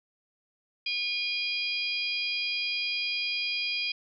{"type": "harmonic tone", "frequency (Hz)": 810, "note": "G#5", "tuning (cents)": -43, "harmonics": [3, 4, 5, 6], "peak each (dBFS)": [-31, -34, -42, -33], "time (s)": [0.86, 3.92], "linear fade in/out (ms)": 5, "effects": []}